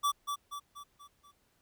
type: tone with echo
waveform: square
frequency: 1156 Hz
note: D6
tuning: 28 cents flat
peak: -27 dBFS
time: 0.03-0.12 s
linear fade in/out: 20 ms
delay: 240 ms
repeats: 5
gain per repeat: -6 dB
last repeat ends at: 1.32 s
effects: pink hiss -72 dBFS RMS until 1.61 s